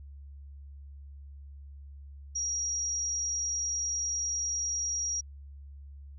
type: tone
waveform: sine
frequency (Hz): 5690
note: F8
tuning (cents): +31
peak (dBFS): -29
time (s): 2.35-5.21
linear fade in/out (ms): 10
effects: added 70 Hz sine -44 dBFS peak until 6.18 s